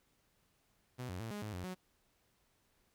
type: tone with pitch steps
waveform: sawtooth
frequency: 125.6 / 90.6 / 112.8 / 206.9 / 106.6 / 89.7 / 184.3 Hz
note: B2 / F#2 / A2 / G#3 / G#2 / F2 / F#3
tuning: +30 / -36 / +44 / -6 / +46 / +47 / -7 cents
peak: -37 dBFS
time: 0.98-1.75 s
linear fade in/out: 20 ms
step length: 110 ms
effects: pink hiss -75 dBFS RMS until 2.94 s